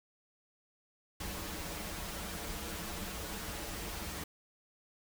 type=noise with comb filter; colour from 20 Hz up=pink; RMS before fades=-41 dBFS; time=1.2-4.24 s; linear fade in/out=5 ms; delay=7.8 ms; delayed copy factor=-0.95; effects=none